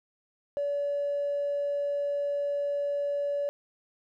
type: tone with tanh clipping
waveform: triangle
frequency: 572 Hz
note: D5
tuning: 46 cents flat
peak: -26 dBFS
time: 0.57-3.49 s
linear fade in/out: 0 ms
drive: 1 dB
effects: none

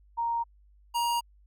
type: tone pair in turn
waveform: sine / square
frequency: 932.3 / 944.2 Hz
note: A#5 / A#5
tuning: 0 / +22 cents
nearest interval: unison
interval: 22 cents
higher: second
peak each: -26 / -26 dBFS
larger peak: neither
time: 0.17-0.44 / 0.94-1.21 s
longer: neither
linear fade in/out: 20 ms
effects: added 50 Hz sine -56 dBFS peak until 1.46 s

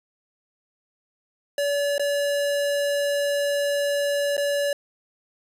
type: tone with dropouts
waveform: square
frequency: 572 Hz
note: D5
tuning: 46 cents flat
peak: -22 dBFS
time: 1.58-4.73 s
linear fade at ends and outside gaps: 2 ms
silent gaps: 1.981-1.995 / 4.368-4.378 s
effects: resampled to 32000 Hz + 9-bit

